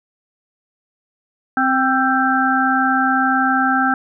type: harmonic tone with a mistuned harmonic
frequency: 261.6 Hz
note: C4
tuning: in tune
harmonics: 1 / 3 / 5 / 6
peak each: -19 / -19 / -19 / -19 dBFS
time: 1.57-3.94 s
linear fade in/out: 2 ms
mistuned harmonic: 5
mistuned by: +34 cents
effects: none